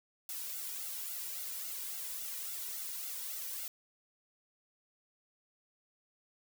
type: noise with flanger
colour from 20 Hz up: blue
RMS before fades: -41 dBFS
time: 0.29-3.68 s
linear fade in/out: 2 ms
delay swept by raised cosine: 1.4 to 2.11 ms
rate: 3.6 Hz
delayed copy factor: +0.85
effects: none